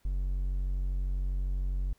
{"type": "tone", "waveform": "triangle", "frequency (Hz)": 46.28, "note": "F#1", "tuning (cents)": 1, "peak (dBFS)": -26, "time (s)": [0.05, 1.93], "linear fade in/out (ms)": 0, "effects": ["pink hiss -69 dBFS RMS until 1.98 s"]}